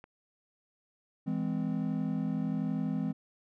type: click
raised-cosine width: 0.5 ms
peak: -34 dBFS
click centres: 0.041 s
type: chord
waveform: triangle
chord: E augmented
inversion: none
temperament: just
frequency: 164.81 / 206 / 257.5 Hz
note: E3 / G#3 / B#3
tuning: 0 / -14 / -28 cents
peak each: -32 dBFS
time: 1.26-3.13 s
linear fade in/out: 20 ms
effects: none